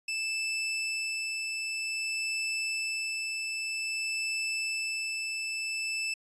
sawtooth tone with tremolo, 2637 Hz, E7, in tune, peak -26 dBFS, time 0.08-6.14 s, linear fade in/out 5 ms, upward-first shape sine, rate 0.52 Hz, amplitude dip 25%, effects resampled to 22050 Hz

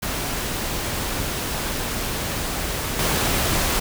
pink noise with level steps, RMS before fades -26 / -21 dBFS, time 0.02-3.8 s, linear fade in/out 10 ms, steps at 2.99 s, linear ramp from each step 2 ms, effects none

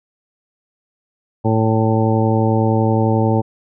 harmonic tone, 111 Hz, A2, 16 cents sharp, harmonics 1 / 2 / 3 / 4 / 5 / 7 / 8, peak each -16 / -19 / -21 / -22 / -23 / -24 / -25 dBFS, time 1.44-3.42 s, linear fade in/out 20 ms, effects none

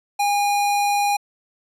square tone, 815 Hz, G#5, 33 cents flat, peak -18 dBFS, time 0.19-1.17 s, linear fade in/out 10 ms, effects resampled to 32000 Hz

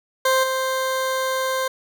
20% pulse tone with level steps, 523.3 Hz, C5, in tune, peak -11 / -16 dBFS, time 0.25-1.68 s, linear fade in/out 5 ms, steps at 0.43 s, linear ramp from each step 10 ms, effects none

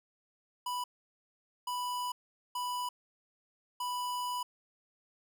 square tone bursts at uneven times, 987.8 Hz, B5, in tune, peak -34 dBFS, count 4, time 0.66-0.84 / 1.67-2.12 / 2.55-2.89 / 3.8-4.43 s, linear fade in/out 5 ms, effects none

